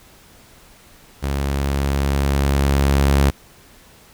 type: tone with level ramp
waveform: sawtooth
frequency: 69.5 Hz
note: C#2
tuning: 5 cents sharp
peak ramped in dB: -16 to -8 dBFS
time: 1.22-3.31 s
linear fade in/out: 20 ms
effects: pink hiss -48 dBFS RMS until 4.13 s